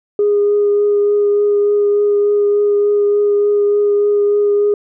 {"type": "tone with vibrato", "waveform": "sine", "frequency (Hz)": 410.8, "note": "G#4", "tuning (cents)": -19, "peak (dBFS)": -9, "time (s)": [0.19, 4.74], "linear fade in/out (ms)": 2, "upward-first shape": "triangle", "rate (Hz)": 3.4, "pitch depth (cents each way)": 12, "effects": ["tanh soft clip ceiling -6 dBFS"]}